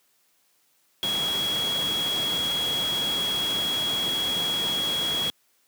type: tone in noise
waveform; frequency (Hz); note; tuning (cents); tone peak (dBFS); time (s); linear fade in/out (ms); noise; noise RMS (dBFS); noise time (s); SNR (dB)
sine; 3322; G#7; 0; -24; 1.03-5.3; 0; pink; -32; 1.03-5.3; +5
effects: white hiss -66 dBFS RMS until 5.67 s + high-pass 150 Hz 12 dB/octave